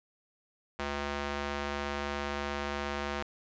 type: tone with band-pass filter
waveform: square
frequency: 71.5 Hz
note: D2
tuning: 46 cents flat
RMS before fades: -35 dBFS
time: 0.79-3.23 s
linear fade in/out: 5 ms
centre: 1500 Hz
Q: 0.53
effects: resampled to 16000 Hz